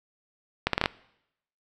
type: accelerating click train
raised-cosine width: 0.3 ms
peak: -6 dBFS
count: 6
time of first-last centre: 0.67-0.859 s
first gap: 63 ms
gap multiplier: 0.74
effects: noise-tail reverb RT60 0.8 s tail -22 dB re dry